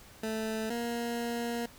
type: tone pair in turn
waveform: 20% pulse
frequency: 220 / 235.8 Hz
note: A3 / A#3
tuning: 0 / +20 cents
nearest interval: minor second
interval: 120 cents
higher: second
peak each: -27 dBFS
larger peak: neither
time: 0.23-0.7 / 0.7-1.66 s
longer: second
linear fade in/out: 5 ms
effects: pink hiss -54 dBFS RMS until 1.78 s